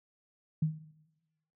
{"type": "tone with exponential decay", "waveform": "sine", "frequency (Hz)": 156.2, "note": "D#3", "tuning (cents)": 7, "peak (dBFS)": -22, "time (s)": [0.62, 0.91], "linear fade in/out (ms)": 5, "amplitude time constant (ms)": 61, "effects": ["noise-tail reverb RT60 1.0 s tail -18 dB re dry", "high-pass 100 Hz 12 dB/octave"]}